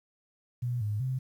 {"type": "tone with pitch steps", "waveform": "sine", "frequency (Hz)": [122.2, 104.8, 130], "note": ["B2", "G#2", "C3"], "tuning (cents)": [-18, 16, -11], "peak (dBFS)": -28, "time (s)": [0.62, 1.19], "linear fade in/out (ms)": 10, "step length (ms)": 190, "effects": ["10-bit"]}